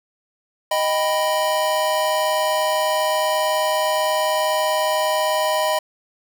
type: chord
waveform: square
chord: Eb augmented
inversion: none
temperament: equal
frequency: 622.3 / 784 / 987.8 Hz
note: Eb5 / G5 / B5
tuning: 0 / 0 / 0 cents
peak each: -21 / -27 / -23 dBFS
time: 0.71-5.79 s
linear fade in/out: 5 ms
effects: none